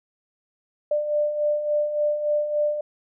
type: beating tone pair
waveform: sine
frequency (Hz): 592 / 595.5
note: D5 / D5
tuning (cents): +14 / +24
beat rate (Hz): 3.5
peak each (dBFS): -29 / -21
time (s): 0.91-2.81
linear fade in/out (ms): 5
effects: none